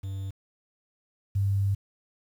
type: tone pair in turn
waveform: triangle / sine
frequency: 97 / 98.92 Hz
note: G2 / G2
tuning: -18 / +16 cents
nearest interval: unison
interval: 34 cents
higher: second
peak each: -29 / -22 dBFS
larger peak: second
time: 0.03-0.31 / 1.35-1.75 s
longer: second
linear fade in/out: 10 ms
effects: 9-bit